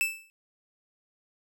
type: tone with exponential decay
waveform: 45% pulse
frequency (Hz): 2637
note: E7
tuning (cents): 0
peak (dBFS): -21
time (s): 0.01-0.3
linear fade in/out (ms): 0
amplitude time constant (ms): 61
effects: none